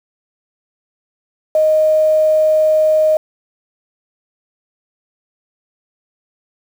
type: tone with quantisation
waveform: sine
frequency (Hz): 622.3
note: D#5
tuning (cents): 0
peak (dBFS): -9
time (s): 1.55-3.17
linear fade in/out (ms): 2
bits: 6
effects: none